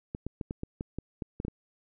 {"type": "clicks", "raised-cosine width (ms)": 3, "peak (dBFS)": -21, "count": 11, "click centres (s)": [0.149, 0.266, 0.412, 0.509, 0.634, 0.809, 0.986, 1.222, 1.401, 1.45, 1.482], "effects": []}